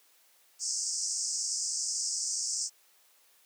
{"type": "band-pass noise", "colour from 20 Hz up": "pink", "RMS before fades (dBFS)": -33, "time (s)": [0.59, 2.7], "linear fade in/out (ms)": 50, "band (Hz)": [5000, 8500], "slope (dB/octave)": 96, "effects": ["white hiss -64 dBFS RMS until 3.45 s", "high-pass 400 Hz 12 dB/octave"]}